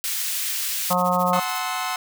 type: high-pass noise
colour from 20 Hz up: white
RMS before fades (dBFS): -26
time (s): 0.04-0.93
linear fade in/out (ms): 0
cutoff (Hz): 2000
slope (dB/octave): 12
type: harmonic tone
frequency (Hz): 179.8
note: F#3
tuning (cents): -49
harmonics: 1 / 3 / 4 / 5 / 6 / 7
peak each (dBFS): -25 / -25 / -25 / -25 / -25 / -25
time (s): 0.9-1.4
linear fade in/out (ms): 10
type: noise with tremolo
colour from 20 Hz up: blue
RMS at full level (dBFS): -34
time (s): 0.91-1.59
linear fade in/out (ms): 5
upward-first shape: sine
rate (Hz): 14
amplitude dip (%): 90
type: chord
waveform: sawtooth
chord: F# half-diminished seventh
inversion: none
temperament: equal with one note detuned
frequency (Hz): 740 / 880 / 1046.5 / 1294.4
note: F#5 / A5 / C6 / E6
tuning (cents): 0 / 0 / 0 / -32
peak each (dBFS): -25 / -30 / -25 / -27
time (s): 1.33-1.96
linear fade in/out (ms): 2
effects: none